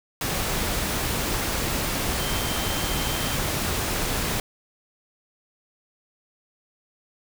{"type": "tone in noise", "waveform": "sine", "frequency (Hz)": 3136, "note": "G7", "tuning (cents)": 0, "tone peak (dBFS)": -35, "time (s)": [2.19, 3.36], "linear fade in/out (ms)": 2, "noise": "pink", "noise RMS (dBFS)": -26, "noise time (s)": [0.21, 4.4], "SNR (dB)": -12, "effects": []}